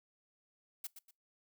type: noise with echo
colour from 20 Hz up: blue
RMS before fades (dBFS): -41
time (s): 0.84-0.87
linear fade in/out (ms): 5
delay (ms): 120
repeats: 2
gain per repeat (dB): -10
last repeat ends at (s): 1.11
effects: noise-tail reverb RT60 0.2 s tail -23 dB re dry

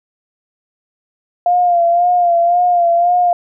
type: tone with vibrato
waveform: sine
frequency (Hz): 698.5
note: F5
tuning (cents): 0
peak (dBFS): -9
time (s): 1.46-3.33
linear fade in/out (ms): 2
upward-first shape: sine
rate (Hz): 1.9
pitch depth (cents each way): 44
effects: none

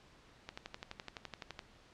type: click train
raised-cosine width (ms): 0.2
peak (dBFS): -25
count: 14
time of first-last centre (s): 0.49-1.592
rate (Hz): 11.8
effects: pink hiss -62 dBFS RMS until 1.93 s + low-pass 5000 Hz 12 dB/octave

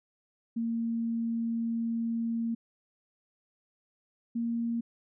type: tone pair in turn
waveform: sine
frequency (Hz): 230.1 / 232.9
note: A#3 / A#3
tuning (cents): -22 / -1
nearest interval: unison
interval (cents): 21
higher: second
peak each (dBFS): -28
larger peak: neither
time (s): 0.56-2.55 / 4.35-4.81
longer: first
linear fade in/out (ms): 10
effects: none

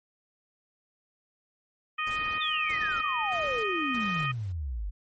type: harmonic tone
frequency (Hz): 621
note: D#5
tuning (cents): -3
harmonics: 2 / 3 / 4 / 5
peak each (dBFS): -31 / -35 / -32 / -39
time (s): 1.98-4.32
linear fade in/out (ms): 10
type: noise with tremolo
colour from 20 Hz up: pink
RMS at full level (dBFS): -44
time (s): 2.07-4.52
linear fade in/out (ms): 0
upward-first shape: square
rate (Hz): 1.6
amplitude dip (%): 80
type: exponential sweep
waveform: sine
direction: down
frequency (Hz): 3729 to 45.26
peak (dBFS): -30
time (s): 2.4-4.91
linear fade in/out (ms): 20
effects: MP3 32 kbps

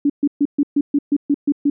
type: tone bursts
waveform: sine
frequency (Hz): 286.7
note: D4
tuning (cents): -42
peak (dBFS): -12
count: 10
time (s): 0.05-1.7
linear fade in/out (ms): 5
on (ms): 48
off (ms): 130
effects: none

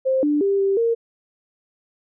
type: tone with pitch steps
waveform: sine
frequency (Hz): 526 / 295.2 / 396.1 / 392 / 462.2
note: C5 / D4 / G4 / G4 / A#4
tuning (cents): +9 / +9 / +18 / 0 / -15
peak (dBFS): -16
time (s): 0.05-0.95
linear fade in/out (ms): 20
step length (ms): 180
effects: none

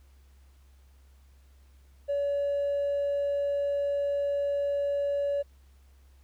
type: tone with hard clipping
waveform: sine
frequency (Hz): 568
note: C#5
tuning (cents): +42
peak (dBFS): -26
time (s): 2.08-5.43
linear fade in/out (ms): 20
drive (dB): 1
effects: added 67 Hz sine -54 dBFS peak until 6.23 s + pink hiss -68 dBFS RMS until 6.23 s

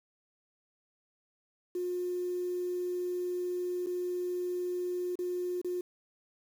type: tone with dropouts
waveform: triangle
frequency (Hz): 358.6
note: F4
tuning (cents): +46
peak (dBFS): -27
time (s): 1.75-5.81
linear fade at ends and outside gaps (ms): 5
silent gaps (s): 3.862-3.868 / 5.155-5.189 / 5.615-5.645
effects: tanh soft clip ceiling -29 dBFS + 9-bit

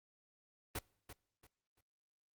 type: noise with echo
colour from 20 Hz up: pink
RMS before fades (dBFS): -40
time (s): 0.75-0.79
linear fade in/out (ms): 5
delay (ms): 340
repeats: 3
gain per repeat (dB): -11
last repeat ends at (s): 1.81
effects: noise-tail reverb RT60 0.8 s tail -26 dB re dry + Opus 32 kbps

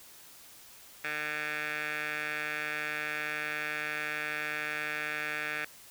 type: tone with band-pass filter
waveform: 15% pulse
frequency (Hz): 151.2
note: D#3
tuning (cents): -49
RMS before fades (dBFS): -35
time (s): 1.04-5.65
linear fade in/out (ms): 5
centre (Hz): 2000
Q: 6.1
effects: white hiss -53 dBFS RMS until 5.9 s

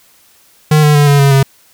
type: tone with pitch steps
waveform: square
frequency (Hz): 152.8 / 149.31 / 145.9 / 142.57 / 139.31 / 136.13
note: D#3 / D3 / D3 / C#3 / C#3 / C#3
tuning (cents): -31 / +29 / -11 / +49 / +9 / -31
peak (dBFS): -6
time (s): 0.71-1.43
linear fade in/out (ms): 5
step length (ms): 120
effects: white hiss -48 dBFS RMS until 1.73 s

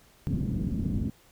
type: low-pass noise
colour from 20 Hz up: white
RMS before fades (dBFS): -29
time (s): 0.27-1.1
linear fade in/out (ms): 0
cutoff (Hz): 240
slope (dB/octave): 24
effects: pink hiss -59 dBFS RMS until 1.31 s

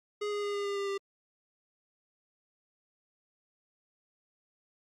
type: tone with pitch steps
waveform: square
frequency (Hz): 415.3 / 412 / 408.6 / 405.3 / 402.1 / 398.8 / 395.6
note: G#4 / G#4 / G#4 / G#4 / G4 / G4 / G4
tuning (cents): 0 / -14 / -28 / -42 / +44 / +30 / +16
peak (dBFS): -32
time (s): 0.21-0.98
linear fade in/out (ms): 10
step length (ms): 110
effects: low-pass 6000 Hz 12 dB/octave + Opus 48 kbps

